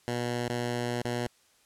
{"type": "tone with dropouts", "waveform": "10% pulse", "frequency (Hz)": 121, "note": "B2", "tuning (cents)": -35, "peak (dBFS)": -21, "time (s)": [0.08, 1.27], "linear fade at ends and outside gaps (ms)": 0, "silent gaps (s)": [[0.483, 0.498], [1.018, 1.049]], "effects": ["white hiss -64 dBFS RMS until 1.65 s", "low-pass 10000 Hz 12 dB/octave"]}